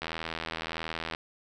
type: click train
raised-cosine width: 0.3 ms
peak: -17 dBFS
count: 93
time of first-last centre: 0.02-1.149 s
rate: 81.5 Hz
effects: none